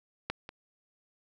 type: clicks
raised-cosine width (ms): 0.3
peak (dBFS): -15 / -26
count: 2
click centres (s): 0.3 / 0.491
effects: none